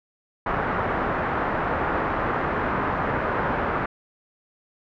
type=low-pass noise; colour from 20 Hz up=white; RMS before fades=-25 dBFS; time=0.46-3.86 s; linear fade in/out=5 ms; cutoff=1500 Hz; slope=24 dB/octave; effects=none